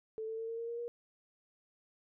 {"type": "tone with pitch steps", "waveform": "sine", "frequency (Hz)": [440, 445.6, 451.3, 457.1, 462.9, 468.9, 474.9], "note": ["A4", "A4", "A4", "A#4", "A#4", "A#4", "A#4"], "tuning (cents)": [0, 22, 44, -34, -12, 10, 32], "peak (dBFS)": -37, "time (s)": [0.18, 0.88], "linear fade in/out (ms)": 0, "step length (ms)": 100, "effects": []}